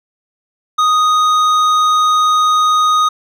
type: tone with hard clipping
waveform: sine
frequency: 1244.5 Hz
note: D#6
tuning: in tune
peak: -11 dBFS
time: 0.78-3.09 s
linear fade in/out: 10 ms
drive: 9 dB
effects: none